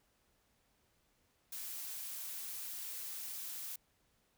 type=noise; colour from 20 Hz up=blue; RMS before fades=-44 dBFS; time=1.52-3.76 s; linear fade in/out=5 ms; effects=pink hiss -75 dBFS RMS until 4.37 s